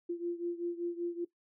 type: beating tone pair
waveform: sine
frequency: 344 / 349.2 Hz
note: F4 / F4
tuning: -26 / 0 cents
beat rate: 5.2 Hz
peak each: -35 / -38 dBFS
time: 0.09-1.25 s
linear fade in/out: 10 ms
effects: noise-tail reverb RT60 0.1 s tail -17 dB re dry